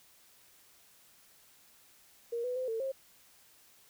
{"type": "tone with pitch steps", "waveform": "sine", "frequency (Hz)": [469.4, 497.5, 513, 449.2, 535], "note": ["A#4", "B4", "C5", "A4", "C5"], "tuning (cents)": [12, 13, -34, 36, 38], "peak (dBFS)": -32, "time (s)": [2.32, 2.92], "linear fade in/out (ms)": 10, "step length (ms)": 120, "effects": ["white hiss -62 dBFS RMS until 3.89 s"]}